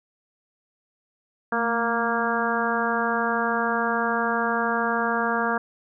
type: harmonic tone with a mistuned harmonic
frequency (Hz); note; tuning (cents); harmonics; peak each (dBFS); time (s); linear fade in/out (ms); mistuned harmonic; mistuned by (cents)
233.1; A#3; 0; 1 / 2 / 3 / 4 / 5 / 6 / 7; -29 / -29 / -29 / -29 / -29 / -29 / -29; 1.52-5.58; 5; 1; -51
effects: none